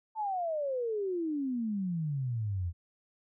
sine exponential sweep, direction down, 897 to 82.41 Hz, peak -30 dBFS, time 0.15-2.73 s, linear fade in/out 50 ms, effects none

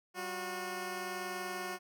10% pulse tone pair together, 191.53 / 362.6 Hz, G3 / F#4, -40 / -35 cents, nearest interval major seventh, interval 1105 cents, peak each -37 / -30 dBFS, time 0.14-1.79 s, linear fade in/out 50 ms, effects none

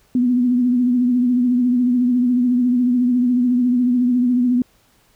sine tone with vibrato, 247 Hz, B3, in tune, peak -13 dBFS, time 0.15-4.62 s, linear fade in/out 2 ms, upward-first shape triangle, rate 14 Hz, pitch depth 57 cents each way, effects pink hiss -57 dBFS RMS until 5.15 s

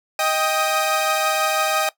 sawtooth tone cluster, 627 / 789 / 1248 Hz, D#5 / G5 / D#6, +13 / +11 / +5 cents, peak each -19 dBFS, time 0.19-1.89 s, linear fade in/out 2 ms, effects noise-tail reverb RT60 0.1 s tail -18 dB re dry

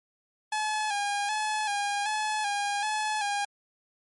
sawtooth tone with vibrato, 834 Hz, G#5, 7 cents sharp, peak -23 dBFS, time 0.52-3.45 s, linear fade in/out 5 ms, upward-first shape square, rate 1.3 Hz, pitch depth 46 cents each way, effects MP3 48 kbps

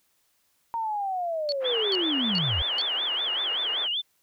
sine linear sweep, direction down, 932.3 to 64.5 Hz, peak -26 dBFS, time 0.74-2.62 s, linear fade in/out 0 ms
sine tone bursts, 4421 Hz, C#8, 5 cents flat, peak -26 dBFS, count 4, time 1.49-2.814 s, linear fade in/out 0 ms, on 31 ms, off 400 ms
white band-pass noise, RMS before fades -39 dBFS, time 1.6-3.89 s, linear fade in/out 50 ms, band 370 to 2000 Hz, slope 24 dB/octave
sine tone with vibrato, 3168 Hz, G7, 18 cents sharp, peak -25 dBFS, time 1.64-4.02 s, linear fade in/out 20 ms, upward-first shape sine, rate 5.2 Hz, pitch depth 200 cents each way
effects white hiss -69 dBFS RMS until 4.22 s

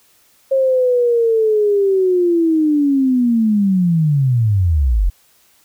sine linear sweep, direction down, 540 to 40.31 Hz, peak -11 dBFS, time 0.51-5.1 s, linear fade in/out 10 ms, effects white hiss -54 dBFS RMS until 5.64 s

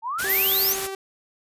sine exponential sweep, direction up, 864 to 7080 Hz, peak -25 dBFS, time 0.02-0.78 s, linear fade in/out 50 ms
white noise, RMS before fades -29 dBFS, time 0.18-0.88 s, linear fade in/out 20 ms
sawtooth tone with tremolo, 387.3 Hz, G4, 21 cents flat, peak -25 dBFS, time 0.24-0.95 s, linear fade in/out 2 ms, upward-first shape triangle, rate 19 Hz, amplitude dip 25%
sine tone, 13290 Hz, G#9, in tune, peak -19 dBFS, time 0.29-0.73 s, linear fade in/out 10 ms
effects resampled to 32000 Hz

